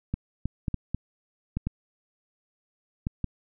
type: clicks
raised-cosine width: 5 ms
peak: -15 dBFS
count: 9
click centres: 0.14 / 0.456 / 0.682 / 0.743 / 0.946 / 1.57 / 1.67 / 3.069 / 3.243 s
effects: none